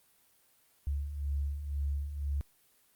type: beating tone pair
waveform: sine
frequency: 69.5 / 71.5 Hz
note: C#2 / D2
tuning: +5 / -46 cents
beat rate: 2 Hz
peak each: -39 / -32 dBFS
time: 0.87-2.41 s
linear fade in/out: 0 ms
effects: white hiss -67 dBFS RMS until 2.95 s + Opus 32 kbps